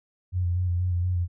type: tone with vibrato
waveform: sine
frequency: 89.2 Hz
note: F2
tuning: 37 cents sharp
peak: -22 dBFS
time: 0.32-1.28 s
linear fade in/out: 50 ms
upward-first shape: square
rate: 4.2 Hz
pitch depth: 29 cents each way
effects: none